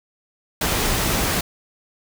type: noise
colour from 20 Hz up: pink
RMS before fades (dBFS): -21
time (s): 0.61-1.41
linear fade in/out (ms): 5
effects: none